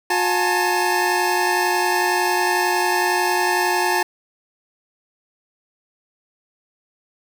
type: tone cluster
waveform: 25% pulse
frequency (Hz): 359.2 / 846 / 897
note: F4 / G#5 / A5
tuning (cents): +49 / +32 / +33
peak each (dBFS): -18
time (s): 0.1-4.03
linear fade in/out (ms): 5
effects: none